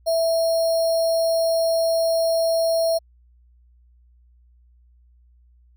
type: tone with sample-and-hold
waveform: sine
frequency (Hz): 659.3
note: E5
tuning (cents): 0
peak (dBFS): -17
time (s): 0.06-2.99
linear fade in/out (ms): 20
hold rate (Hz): 4900
effects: added 60 Hz sine -52 dBFS peak until 5.76 s